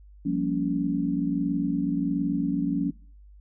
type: chord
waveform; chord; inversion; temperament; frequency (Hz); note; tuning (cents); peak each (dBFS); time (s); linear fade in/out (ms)
sine; G half-diminished seventh; third; equal with one note detuned; 174.61 / 196 / 233.1 / 281.9; F3 / G3 / Bb3 / Db4; 0 / 0 / 0 / +29; -29 / -32 / -31 / -26; 0.25-2.91; 10
effects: noise-tail reverb RT60 0.5 s tail -24 dB re dry + added 50 Hz sine -47 dBFS peak until 3.4 s